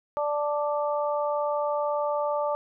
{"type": "harmonic tone", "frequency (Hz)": 293.7, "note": "D4", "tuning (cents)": 0, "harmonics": [2, 3, 4], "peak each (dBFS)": [-26, -30, -32], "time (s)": [0.17, 2.55], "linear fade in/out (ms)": 0, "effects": []}